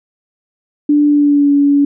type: tone with pitch glide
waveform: sine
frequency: 293.7 to 284.5 Hz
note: D4 to C#4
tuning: 0 to +45 cents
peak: -7 dBFS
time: 0.89-1.85 s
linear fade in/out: 5 ms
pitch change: -55 cents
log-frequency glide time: 1.06-1.52 s
effects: none